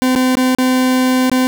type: tone with dropouts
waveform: 40% pulse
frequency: 256.2 Hz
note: C4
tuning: 36 cents flat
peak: -10 dBFS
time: 0.02-1.47 s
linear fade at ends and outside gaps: 0 ms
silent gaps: 0.152-0.16 / 0.353-0.37 / 0.549-0.585 / 1.297-1.316 s
effects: none